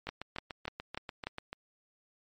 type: two click trains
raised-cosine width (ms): 0.3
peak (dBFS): -23 / -19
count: 11 / 5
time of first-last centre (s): 0.07-1.53 / 0.09-1.27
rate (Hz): 6.85 / 3.39
effects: MP3 48 kbps